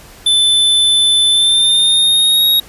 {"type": "tone with pitch glide", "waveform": "square", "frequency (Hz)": [3520, 3773], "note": ["A7", "A#7"], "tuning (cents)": [0, 20], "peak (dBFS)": -9, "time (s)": [0.26, 2.6], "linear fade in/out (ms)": 5, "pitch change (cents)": 120, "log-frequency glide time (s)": [1.3, 2.45], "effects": ["pink hiss -39 dBFS RMS until 2.68 s", "resampled to 32000 Hz"]}